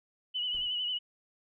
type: tone with vibrato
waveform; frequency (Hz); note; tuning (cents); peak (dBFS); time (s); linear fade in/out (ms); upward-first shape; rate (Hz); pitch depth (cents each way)
sine; 2960; F#7; 0; -30; 0.34-0.99; 20; sine; 11; 45
type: noise with exponential decay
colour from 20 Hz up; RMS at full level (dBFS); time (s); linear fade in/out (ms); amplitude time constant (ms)
brown; -46; 0.54-0.85; 1; 67
effects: none